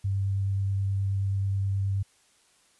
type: tone with vibrato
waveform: sine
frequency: 98 Hz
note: G2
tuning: in tune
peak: -24 dBFS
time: 0.04-2.03 s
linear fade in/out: 10 ms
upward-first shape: triangle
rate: 9.4 Hz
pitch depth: 11 cents each way
effects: white hiss -63 dBFS RMS until 2.79 s + resampled to 24000 Hz